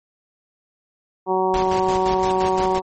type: harmonic tone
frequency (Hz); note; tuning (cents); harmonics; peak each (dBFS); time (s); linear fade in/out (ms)
187.3; F#3; +21; 1 / 2 / 3 / 4 / 5 / 6; -30 / -20 / -28 / -23 / -22 / -31; 1.26-2.82; 50
type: noise with tremolo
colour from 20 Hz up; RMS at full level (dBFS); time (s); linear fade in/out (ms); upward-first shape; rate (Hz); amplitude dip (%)
pink; -29; 1.54-2.79; 0; square; 5.8; 65
effects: MP3 32 kbps